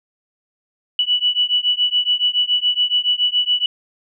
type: beating tone pair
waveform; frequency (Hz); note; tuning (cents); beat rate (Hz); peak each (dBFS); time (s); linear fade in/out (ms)
sine; 2951 / 2958.1; F#7 / F#7; -5 / -1; 7.1; -18; 0.99-3.66; 2
effects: none